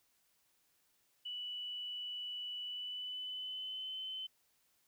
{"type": "tone with pitch glide", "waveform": "sine", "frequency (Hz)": [2960, 3056], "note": ["F#7", "G7"], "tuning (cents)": [0, -45], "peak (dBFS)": -40, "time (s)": [1.25, 4.27], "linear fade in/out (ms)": 10, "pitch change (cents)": 55, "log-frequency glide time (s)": [2.62, 3.98], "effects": ["white hiss -75 dBFS RMS until 4.87 s"]}